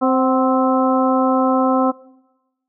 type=harmonic tone with a mistuned harmonic; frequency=261.6 Hz; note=C4; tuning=in tune; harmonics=1 / 2 / 3 / 4 / 5; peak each=-16 / -19 / -21 / -22 / -23 dBFS; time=0.01-1.92 s; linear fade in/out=20 ms; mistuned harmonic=3; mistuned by=-49 cents; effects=noise-tail reverb RT60 1.0 s tail -22 dB re dry